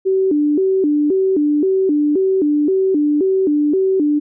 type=tone with vibrato; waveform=sine; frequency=336 Hz; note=E4; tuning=33 cents sharp; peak=-12 dBFS; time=0.05-4.2 s; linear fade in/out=20 ms; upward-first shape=square; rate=1.9 Hz; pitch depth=220 cents each way; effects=none